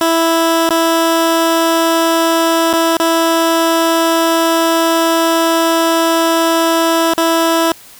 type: tone with dropouts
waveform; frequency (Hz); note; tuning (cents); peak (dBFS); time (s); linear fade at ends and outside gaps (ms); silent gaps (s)
15% pulse; 329.7; E4; 0; -4; 0.01-7.72; 1; 0.691-0.705 / 2.731-2.736 / 2.969-2.999 / 7.136-7.178
effects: white hiss -39 dBFS RMS until 7.99 s